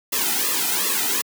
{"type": "noise with flanger", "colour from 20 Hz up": "white", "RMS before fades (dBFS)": -22, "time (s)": [0.12, 1.22], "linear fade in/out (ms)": 10, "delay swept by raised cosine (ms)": [1.3, 1.82], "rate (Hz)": 2.7, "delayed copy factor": -0.95, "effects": ["high-pass 200 Hz 12 dB/octave"]}